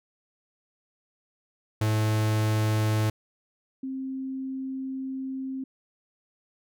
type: tone pair in turn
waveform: 45% pulse / sine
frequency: 108.2 / 264.7 Hz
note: A2 / C4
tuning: -29 / +20 cents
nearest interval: octave + minor third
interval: 1549 cents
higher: second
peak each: -22 / -30 dBFS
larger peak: first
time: 1.81-3.1 / 3.83-5.64 s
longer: second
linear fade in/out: 5 ms
effects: none